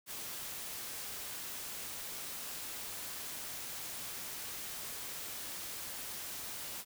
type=noise; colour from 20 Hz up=white; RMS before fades=-43 dBFS; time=0.06-6.85 s; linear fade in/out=50 ms; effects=none